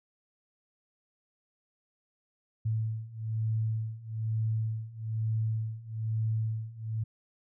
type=beating tone pair; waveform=sine; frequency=110 / 111.1 Hz; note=A2 / A2; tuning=0 / +17 cents; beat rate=1.1 Hz; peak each=-33 / -31 dBFS; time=2.65-7.04 s; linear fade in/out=10 ms; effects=none